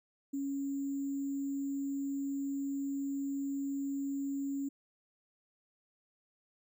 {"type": "tone with sample-and-hold", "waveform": "sine", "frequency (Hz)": 277.2, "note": "C#4", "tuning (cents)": 0, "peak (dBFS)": -33, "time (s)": [0.33, 4.69], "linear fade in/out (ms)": 10, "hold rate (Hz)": 7350, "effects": []}